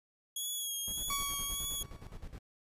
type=tone with vibrato; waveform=10% pulse; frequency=3322 Hz; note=G#7; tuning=in tune; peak=-28 dBFS; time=0.36-1.83 s; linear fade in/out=5 ms; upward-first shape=sine; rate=1.7 Hz; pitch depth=36 cents each way
type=noise with tremolo; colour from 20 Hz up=brown; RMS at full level=-44 dBFS; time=0.87-2.39 s; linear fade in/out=10 ms; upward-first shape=square; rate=9.6 Hz; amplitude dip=70%
type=tone with exponential decay; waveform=sawtooth; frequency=1127 Hz; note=C#6; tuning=28 cents sharp; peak=-30 dBFS; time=1.1-2.3 s; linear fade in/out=2 ms; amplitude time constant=260 ms
effects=resampled to 32000 Hz